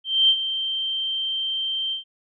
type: tone with ADSR envelope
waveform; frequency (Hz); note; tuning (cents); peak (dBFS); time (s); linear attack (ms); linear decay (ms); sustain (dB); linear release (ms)
sine; 3136; G7; 0; -12; 0.04-2.04; 250; 63; -11; 120
effects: none